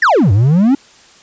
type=exponential two-way sweep; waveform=triangle; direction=down then up; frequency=1967 to 92.5 to 288.9 Hz; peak=-5 dBFS; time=0.02-0.75 s; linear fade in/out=5 ms; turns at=0.32 s; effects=white hiss -44 dBFS RMS until 1.22 s + resampled to 16000 Hz